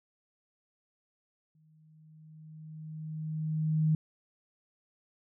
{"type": "tone with exponential growth", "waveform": "sine", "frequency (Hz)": 156.2, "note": "D#3", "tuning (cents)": 7, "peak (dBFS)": -22, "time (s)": [1.55, 3.95], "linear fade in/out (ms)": 2, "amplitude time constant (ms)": 520, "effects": []}